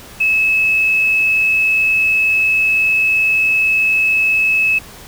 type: tone with quantisation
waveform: sine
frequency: 2591 Hz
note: E7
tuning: 30 cents flat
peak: -11 dBFS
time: 0.2-4.79 s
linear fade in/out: 10 ms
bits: 6
effects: pink hiss -37 dBFS RMS until 5.07 s